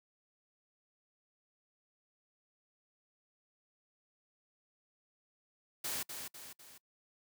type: noise with echo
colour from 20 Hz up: white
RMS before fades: -38 dBFS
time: 5.84-6.03 s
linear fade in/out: 5 ms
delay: 250 ms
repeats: 3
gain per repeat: -6 dB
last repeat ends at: 6.78 s
effects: noise-tail reverb RT60 0.1 s tail -25 dB re dry + high-pass 80 Hz 12 dB/octave